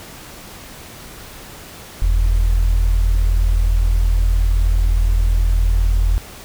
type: tone pair together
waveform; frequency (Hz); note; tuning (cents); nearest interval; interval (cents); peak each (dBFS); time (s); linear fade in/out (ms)
sine; 44.02 / 83.3; F1 / E2; +14 / +19; major seventh; 1105; -12 / -22; 2.02-6.18; 0
effects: pink hiss -37 dBFS RMS until 6.44 s

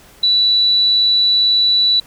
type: tone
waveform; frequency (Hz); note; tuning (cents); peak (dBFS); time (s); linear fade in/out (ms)
sine; 3951; B7; 0; -10; 0.23-2; 5
effects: pink hiss -45 dBFS RMS until 2.06 s

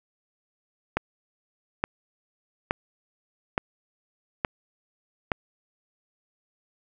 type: click train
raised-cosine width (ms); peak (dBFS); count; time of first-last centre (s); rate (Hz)
0.5; -8; 6; 0.97-5.318; 1.15
effects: none

